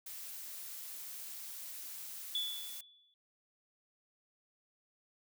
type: noise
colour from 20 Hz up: blue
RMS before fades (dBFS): -46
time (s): 0.06-2.81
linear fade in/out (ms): 5
type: tone with exponential decay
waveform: sine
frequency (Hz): 3446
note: A7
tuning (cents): -37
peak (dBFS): -31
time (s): 2.35-3.14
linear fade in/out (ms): 1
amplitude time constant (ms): 170
effects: none